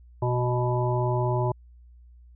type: harmonic tone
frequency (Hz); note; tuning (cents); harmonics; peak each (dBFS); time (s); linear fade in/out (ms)
123.47; B2; 0; 1 / 3 / 5 / 7 / 8; -24 / -29 / -31 / -32 / -33; 0.22-1.52; 5
effects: added 60 Hz sine -48 dBFS peak until 2.35 s